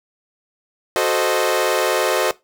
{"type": "chord", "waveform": "sawtooth", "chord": "F# diminished seventh", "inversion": "none", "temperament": "equal", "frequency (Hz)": [370, 440, 523.3, 622.3], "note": ["F#4", "A4", "C5", "Eb5"], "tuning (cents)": [0, 0, 0, 0], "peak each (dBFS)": -18, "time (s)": [0.96, 2.31], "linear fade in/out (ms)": 0, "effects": ["noise-tail reverb RT60 0.2 s tail -19 dB re dry"]}